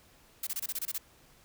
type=noise bursts; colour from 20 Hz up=blue; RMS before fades=-34 dBFS; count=9; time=0.43-0.981 s; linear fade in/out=5 ms; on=39 ms; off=25 ms; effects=pink hiss -61 dBFS RMS until 1.44 s